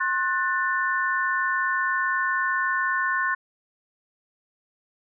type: chord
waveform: sine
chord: F# diminished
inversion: second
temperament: just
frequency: 1065.6 / 1480 / 1776 Hz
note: C6 / F#6 / A6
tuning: +31 / 0 / +16 cents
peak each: -26 dBFS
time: 0-3.35 s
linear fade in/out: 10 ms
effects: none